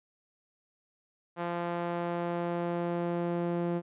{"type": "tone with band-pass filter sweep", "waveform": "sawtooth", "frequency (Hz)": 172.6, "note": "F3", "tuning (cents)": -20, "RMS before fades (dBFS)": -32, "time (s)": [1.36, 3.82], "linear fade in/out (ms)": 50, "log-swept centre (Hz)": [840, 360], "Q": 0.89, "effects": ["resampled to 8000 Hz"]}